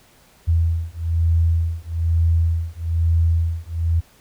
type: beating tone pair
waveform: sine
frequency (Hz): 82.41 / 83.51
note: E2 / E2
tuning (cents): 0 / +23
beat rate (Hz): 1.1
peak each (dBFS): -19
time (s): 0.47-4.01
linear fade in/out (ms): 20
effects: pink hiss -53 dBFS RMS until 4.2 s